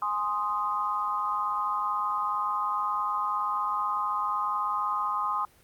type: chord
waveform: sine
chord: Ab major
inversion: none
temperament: equal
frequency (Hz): 830.6 / 1046.5 / 1244.5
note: Ab5 / C6 / Eb6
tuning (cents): 0 / 0 / 0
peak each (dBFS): -34 / -29 / -29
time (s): 0.02-5.45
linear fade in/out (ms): 2
effects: pink hiss -59 dBFS RMS until 5.63 s + Opus 24 kbps